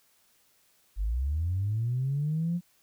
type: linear sweep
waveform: sine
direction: up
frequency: 45.26 to 178.1 Hz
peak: -25 dBFS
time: 0.96-2.61 s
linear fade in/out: 50 ms
effects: tanh soft clip ceiling -21 dBFS + white hiss -66 dBFS RMS until 2.82 s